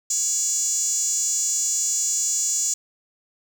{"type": "tone with high-pass filter", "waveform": "5% pulse", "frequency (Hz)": 569, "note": "C#5", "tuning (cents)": 45, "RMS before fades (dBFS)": -23, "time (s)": [0.1, 2.74], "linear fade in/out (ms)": 5, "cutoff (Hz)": 6900, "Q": 8.6, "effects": ["9-bit"]}